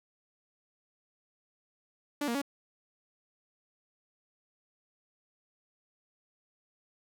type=tone with pitch steps; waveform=sawtooth; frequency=291 / 234.9 / 280.7 Hz; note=D4 / A#3 / C#4; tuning=-16 / +13 / +22 cents; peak=-26 dBFS; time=2.21-2.417 s; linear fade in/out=5 ms; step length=69 ms; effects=none